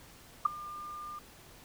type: tone with ADSR envelope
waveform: sine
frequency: 1200 Hz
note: D6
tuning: 37 cents sharp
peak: -18 dBFS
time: 0.45-1.19 s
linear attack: 8 ms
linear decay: 8 ms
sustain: -22 dB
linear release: 6 ms
effects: pink hiss -55 dBFS RMS until 1.64 s